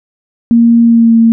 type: tone with pitch glide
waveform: sine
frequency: 233.1 to 228.2 Hz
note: A#3 to A#3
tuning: 0 to -37 cents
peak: -3 dBFS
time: 0.51-1.32 s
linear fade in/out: 0 ms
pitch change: -37 cents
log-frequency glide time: 0.83-1.15 s
effects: none